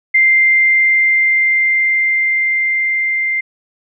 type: tone with level ramp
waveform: sine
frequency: 2093 Hz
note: C7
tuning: in tune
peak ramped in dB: -7 to -14 dBFS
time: 0.14-3.41 s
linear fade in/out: 10 ms
effects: none